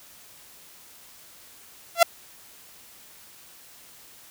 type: tone with exponential growth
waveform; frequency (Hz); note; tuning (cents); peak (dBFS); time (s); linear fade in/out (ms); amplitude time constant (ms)
sawtooth; 680; F5; -46; -5; 1.95-2.03; 5; 17
effects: white hiss -50 dBFS RMS until 4.3 s